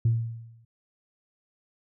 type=tone with exponential decay; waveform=sine; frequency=114.8 Hz; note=A#2; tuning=26 cents flat; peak=-16 dBFS; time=0.05-0.65 s; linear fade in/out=5 ms; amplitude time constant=130 ms; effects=tanh soft clip ceiling -15 dBFS

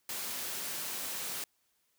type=high-pass noise; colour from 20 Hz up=white; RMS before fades=-38 dBFS; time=0.09-1.44 s; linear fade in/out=2 ms; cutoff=140 Hz; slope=12 dB/octave; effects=white hiss -75 dBFS RMS until 1.98 s

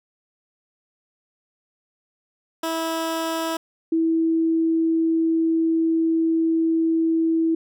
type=tone pair in turn; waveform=15% pulse / sine; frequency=326.2 / 326.2 Hz; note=E4 / E4; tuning=-18 / -18 cents; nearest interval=unison; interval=0 cents; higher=neither; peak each=-17 dBFS; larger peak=neither; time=2.63-3.57 / 3.92-7.55 s; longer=second; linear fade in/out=5 ms; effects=none

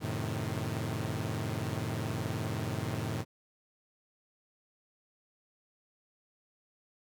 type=chord; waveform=sawtooth; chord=F# diminished seventh; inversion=none; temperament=equal with one note detuned; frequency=90.96 / 110 / 130.81 / 155.56 Hz; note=F#2 / A2 / C3 / Eb3; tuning=-29 / 0 / 0 / 0 cents; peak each=-36 / -32 / -35 / -35 dBFS; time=0-3.25 s; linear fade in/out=50 ms; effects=none

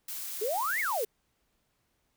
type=noise; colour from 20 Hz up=blue; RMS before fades=-38 dBFS; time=0.08-1.05 s; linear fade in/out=5 ms
type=exponential two-way sweep; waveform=sine; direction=up then down; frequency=395.1 to 2237 to 395.1 Hz; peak=-28 dBFS; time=0.41-1.05 s; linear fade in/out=10 ms; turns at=0.8 s
effects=pink hiss -75 dBFS RMS until 2.16 s

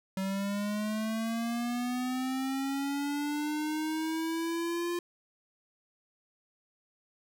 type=linear sweep; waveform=square; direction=up; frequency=190 to 349.2 Hz; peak=-31 dBFS; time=0.17-4.99 s; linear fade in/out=2 ms; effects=none

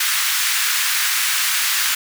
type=high-pass noise; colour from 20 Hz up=pink; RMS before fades=-19 dBFS; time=0-1.95 s; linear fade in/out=5 ms; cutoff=1400 Hz; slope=24 dB/octave; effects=none

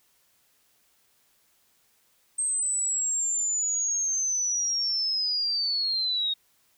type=linear sweep; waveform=sine; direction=down; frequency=8372 to 3729 Hz; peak=-24 dBFS; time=2.38-6.34 s; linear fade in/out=10 ms; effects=white hiss -66 dBFS RMS until 6.77 s

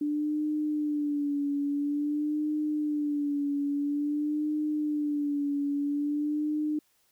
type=tone with vibrato; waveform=sine; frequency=293.7 Hz; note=D4; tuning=in tune; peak=-26 dBFS; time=0.01-6.79 s; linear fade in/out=5 ms; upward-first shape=sine; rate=0.49 Hz; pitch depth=54 cents each way; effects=white hiss -69 dBFS RMS until 7.11 s

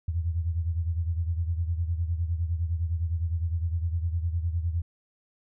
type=beating tone pair; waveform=sine; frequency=82.41 / 92.21 Hz; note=E2 / F#2; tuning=0 / -5 cents; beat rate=9.8 Hz; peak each=-26 / -32 dBFS; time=0.08-4.82 s; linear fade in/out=5 ms; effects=none

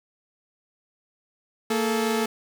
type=tone pair together; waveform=sawtooth; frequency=228.8 / 431.9 Hz; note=A#3 / A4; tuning=-32 / -32 cents; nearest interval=major seventh; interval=1100 cents; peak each=-21 dBFS; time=1.7-2.26 s; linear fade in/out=5 ms; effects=none

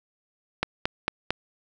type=click train; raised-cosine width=0.3 ms; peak=-7 dBFS; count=4; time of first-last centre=0.63-1.306 s; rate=4.44 Hz; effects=none

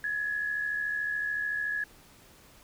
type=tone pair together; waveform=sine; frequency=1678.3 / 1752 Hz; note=G#6 / A6; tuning=+18 / -8 cents; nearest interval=minor second; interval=74 cents; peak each=-29 / -38 dBFS; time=0.04-1.84 s; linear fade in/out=2 ms; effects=pink hiss -56 dBFS RMS until 2.63 s

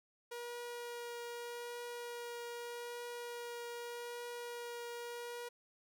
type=tone with vibrato; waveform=sawtooth; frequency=477.7 Hz; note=A#4; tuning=42 cents sharp; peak=-39 dBFS; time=0.31-5.49 s; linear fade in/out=10 ms; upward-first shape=triangle; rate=0.82 Hz; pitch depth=11 cents each way; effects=none

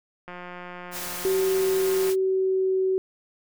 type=click train; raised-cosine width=0.5 ms; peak=-24 dBFS; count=324; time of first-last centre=0.28-2.095 s; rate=178 Hz
type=noise; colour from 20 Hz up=white; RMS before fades=-34 dBFS; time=0.91-2.16 s; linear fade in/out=50 ms
type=tone with pitch glide; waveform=sine; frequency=380.4 to 377.8 Hz; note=F#4 to F#4; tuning=+48 to +36 cents; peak=-20 dBFS; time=1.25-2.98 s; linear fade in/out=0 ms; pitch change=-12 cents; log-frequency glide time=1.94-2.81 s
effects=none

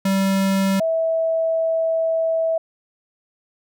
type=tone pair in turn; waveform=square / sine; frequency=193.8 / 651.9 Hz; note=G3 / E5; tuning=-20 / -19 cents; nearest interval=octave + major sixth; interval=2101 cents; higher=second; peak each=-17 dBFS; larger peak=neither; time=0.05-0.8 / 0.8-2.58 s; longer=second; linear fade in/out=5 ms; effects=none

